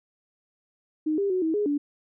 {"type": "tone with pitch steps", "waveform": "sine", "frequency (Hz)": [309.4, 399, 369.5, 320.9, 415.4, 289.5], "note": ["D#4", "G4", "F#4", "E4", "G#4", "D4"], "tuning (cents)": [-10, 31, -2, -46, 0, -25], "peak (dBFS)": -22, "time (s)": [1.06, 1.78], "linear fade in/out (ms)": 10, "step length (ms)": 120, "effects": []}